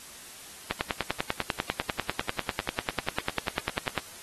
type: click train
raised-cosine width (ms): 0.3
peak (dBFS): -10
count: 34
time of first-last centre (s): 0.71-3.977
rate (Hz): 10.1
effects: white hiss -46 dBFS RMS until 4.22 s + AAC 32 kbps

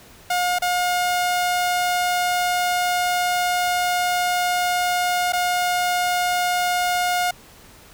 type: tone with dropouts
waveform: sawtooth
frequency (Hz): 716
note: F5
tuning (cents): +43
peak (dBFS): -15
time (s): 0.3-7.31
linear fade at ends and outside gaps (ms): 5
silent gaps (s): 0.587-0.62 / 5.323-5.332
effects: pink hiss -47 dBFS RMS until 7.93 s

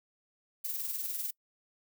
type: noise with tremolo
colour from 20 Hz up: violet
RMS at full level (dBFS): -34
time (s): 0.64-1.31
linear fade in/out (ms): 10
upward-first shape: sine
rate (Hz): 20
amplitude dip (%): 50
effects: noise-tail reverb RT60 0.1 s tail -24 dB re dry

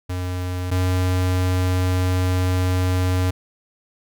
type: tone pair in turn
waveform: square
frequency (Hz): 90.6 / 91.55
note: F#2 / F#2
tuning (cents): -36 / -18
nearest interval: unison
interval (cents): 18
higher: second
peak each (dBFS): -24 / -18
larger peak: second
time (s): 0.09-0.71 / 0.71-3.31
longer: second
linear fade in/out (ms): 10
effects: none

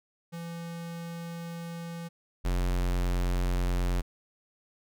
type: tone pair in turn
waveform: square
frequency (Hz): 168.7 / 44.68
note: E3 / F1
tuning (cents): +40 / +40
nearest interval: octave + major seventh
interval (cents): 2300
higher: first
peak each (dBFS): -37 / -26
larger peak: second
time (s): 0.32-2.09 / 2.44-4.02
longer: first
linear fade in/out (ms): 20
effects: none

